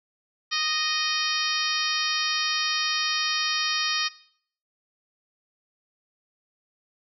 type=harmonic tone with a mistuned harmonic; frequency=620 Hz; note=D#5; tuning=6 cents flat; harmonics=2 / 3 / 4 / 5 / 6 / 7 / 8 / 9; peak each=-32 / -32 / -32 / -32 / -32 / -32 / -32 / -32 dBFS; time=0.51-4.09 s; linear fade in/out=20 ms; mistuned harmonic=7; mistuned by=+18 cents; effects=noise-tail reverb RT60 0.6 s tail -19 dB re dry